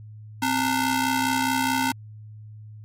sawtooth ring-modulated tone, 587.3 Hz, D5, in tune, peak -14 dBFS, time 0.42-1.92 s, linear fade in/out 5 ms, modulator 326 Hz, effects added 107 Hz sine -39 dBFS peak until 2.84 s + MP3 64 kbps

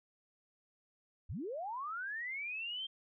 sine linear sweep, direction up, 51.9 to 3193 Hz, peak -38 dBFS, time 1.29-2.87 s, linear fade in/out 10 ms, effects none

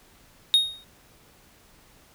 triangle tone with exponential decay, 3729 Hz, A#7, in tune, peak -11 dBFS, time 0.54-0.84 s, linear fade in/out 0 ms, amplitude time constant 65 ms, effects pink hiss -56 dBFS RMS until 2.14 s

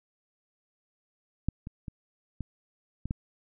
clicks, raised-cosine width 5 ms, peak -14 / -26 / -25 / -22 / -22 / -17 dBFS, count 6, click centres 1.486 / 1.671 / 1.882 / 2.407 / 3.056 / 3.109 s, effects none

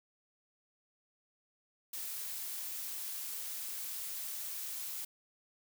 blue noise, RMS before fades -41 dBFS, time 1.93-5.05 s, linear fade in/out 5 ms, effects none

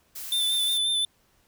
blue noise, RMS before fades -37 dBFS, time 0.15-0.78 s, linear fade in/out 10 ms
square tone with vibrato, 3545 Hz, A7, 12 cents sharp, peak -23 dBFS, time 0.32-1.05 s, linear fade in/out 2 ms, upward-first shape sine, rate 5.6 Hz, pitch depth 28 cents each way
effects pink hiss -65 dBFS RMS until 1.47 s

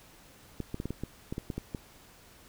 clicks, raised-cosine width 3 ms, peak -21 dBFS, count 11, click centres 0.603 / 0.744 / 0.801 / 0.856 / 0.906 / 1.036 / 1.325 / 1.381 / 1.502 / 1.58 / 1.748 s, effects pink hiss -56 dBFS RMS until 2.48 s

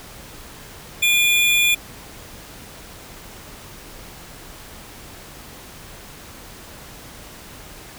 square tone pair together, 2421 / 3453 Hz, D#7 / A7, -48 / -33 cents, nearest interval tritone, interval 615 cents, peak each -16 / -21 dBFS, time 1.02-1.75 s, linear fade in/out 10 ms, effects pink hiss -40 dBFS RMS until 7.98 s

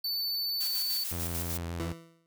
square tone, 4507 Hz, C#8, 28 cents sharp, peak -30 dBFS, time 0.04-1.04 s, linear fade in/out 5 ms
blue noise with tremolo, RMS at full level -35 dBFS, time 0.6-1.58 s, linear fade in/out 10 ms, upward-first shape square, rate 6.7 Hz, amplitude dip 45%
sawtooth tone with vibrato, 84.9 Hz, F2, 48 cents flat, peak -30 dBFS, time 1.11-1.93 s, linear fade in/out 10 ms, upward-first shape sine, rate 6.8 Hz, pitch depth 24 cents each way
20% pulse tone with exponential decay, 165.9 Hz, E3, 11 cents sharp, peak -26 dBFS, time 1.8-2.26 s, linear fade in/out 0 ms, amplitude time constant 100 ms
effects none

